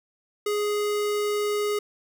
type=tone; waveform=square; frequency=415.8 Hz; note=G#4; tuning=2 cents sharp; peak=-24 dBFS; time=0.46-1.79 s; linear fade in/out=5 ms; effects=none

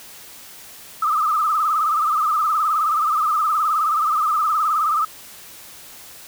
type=tone with vibrato; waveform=sine; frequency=1245 Hz; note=D#6; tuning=1 cent sharp; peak=-16 dBFS; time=1.02-5.05 s; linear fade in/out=5 ms; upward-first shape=sine; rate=19 Hz; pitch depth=96 cents each way; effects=white hiss -41 dBFS RMS until 6.27 s

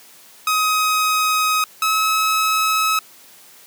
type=tone pair in turn; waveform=sawtooth; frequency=1262 / 1286.3 Hz; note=D#6 / E6; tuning=+24 / -43 cents; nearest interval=unison; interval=33 cents; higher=second; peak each=-12 dBFS; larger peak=neither; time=0.47-1.64 / 1.82-2.99 s; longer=neither; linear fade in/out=2 ms; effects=white hiss -46 dBFS RMS until 3.66 s + high-pass 150 Hz 12 dB/octave

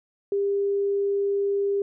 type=tone; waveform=sine; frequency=400 Hz; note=G4; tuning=35 cents sharp; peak=-21 dBFS; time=0.32-1.82 s; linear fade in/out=2 ms; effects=none

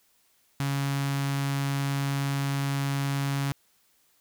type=tone with notch filter; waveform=sawtooth; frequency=139.2 Hz; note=C#3; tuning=8 cents sharp; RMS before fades=-28 dBFS; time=0.6-3.52 s; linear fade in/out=0 ms; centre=480 Hz; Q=1; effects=white hiss -66 dBFS RMS until 4.2 s

